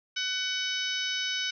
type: harmonic tone with a mistuned harmonic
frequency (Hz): 750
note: F#5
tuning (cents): +23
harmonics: 2 / 3 / 4 / 5 / 6 / 7 / 8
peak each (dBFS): -35 / -36 / -33 / -36 / -43 / -37 / -40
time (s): 0.16-1.51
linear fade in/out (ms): 10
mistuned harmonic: 5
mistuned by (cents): +17
effects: none